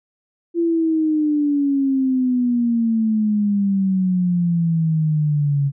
sine exponential sweep, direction down, 342.1 to 138.59 Hz, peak -15 dBFS, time 0.54-5.72 s, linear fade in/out 50 ms, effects none

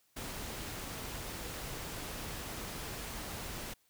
pink noise, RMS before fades -42 dBFS, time 0.16-3.74 s, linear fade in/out 10 ms, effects white hiss -72 dBFS RMS until 3.89 s

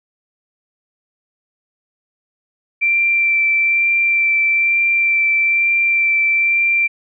sine tone with vibrato, 2349 Hz, D7, in tune, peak -12 dBFS, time 2.81-6.88 s, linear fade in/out 20 ms, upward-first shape sine, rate 1.1 Hz, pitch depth 11 cents each way, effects none

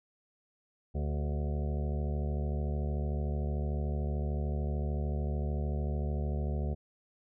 harmonic tone with a mistuned harmonic, 73.42 Hz, D2, in tune, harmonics 1 / 2 / 3 / 5 / 6 / 7 / 8 / 9 / 10, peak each -31 / -37 / -41 / -45 / -47 / -48 / -49 / -50 / -51 dBFS, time 0.94-6.75 s, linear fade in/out 20 ms, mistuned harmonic 6, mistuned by -33 cents, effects none

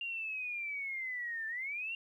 sine linear two-way sweep, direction down then up, 2797 to 1760 to 2797 Hz, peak -36 dBFS, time 0.01-1.95 s, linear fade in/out 2 ms, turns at 1.47 s, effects 12-bit

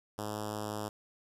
5% pulse tone with notch filter, 105.8 Hz, G#2, 33 cents sharp, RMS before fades -38 dBFS, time 0.18-0.89 s, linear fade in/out 5 ms, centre 2200 Hz, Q 0.8, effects resampled to 32000 Hz + 9-bit

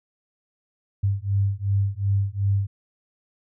sine beating tone pair, 98 / 100.7 Hz, G2 / G2, 0 / +47 cents, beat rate 2.7 Hz, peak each -23 dBFS, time 1.03-2.67 s, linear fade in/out 10 ms, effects none

